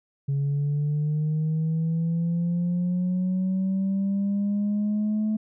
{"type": "linear sweep", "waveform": "sine", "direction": "up", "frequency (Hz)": [138.59, 216.5], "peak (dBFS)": -20, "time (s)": [0.28, 5.37], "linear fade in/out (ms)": 10, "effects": ["tanh soft clip ceiling -20 dBFS"]}